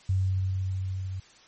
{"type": "tone with level ramp", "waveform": "sine", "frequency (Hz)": 94.5, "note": "F#2", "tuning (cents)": 37, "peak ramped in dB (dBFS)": [-21, -31], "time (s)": [0.09, 1.2], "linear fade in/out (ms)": 5, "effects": ["white hiss -55 dBFS RMS until 1.47 s", "MP3 32 kbps"]}